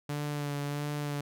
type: tone with vibrato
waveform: sawtooth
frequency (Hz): 145.4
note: D3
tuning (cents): -17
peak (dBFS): -28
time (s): 0.09-1.21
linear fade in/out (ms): 5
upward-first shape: sine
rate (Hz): 1.5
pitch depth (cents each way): 23
effects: none